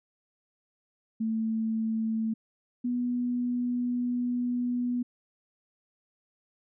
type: tone pair in turn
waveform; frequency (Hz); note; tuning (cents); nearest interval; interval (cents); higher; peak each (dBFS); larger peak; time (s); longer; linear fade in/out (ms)
sine; 222.4 / 244.9; A3 / B3; +19 / -14; major second; 167; second; -26; neither; 1.2-2.34 / 2.84-5.03; second; 10
effects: none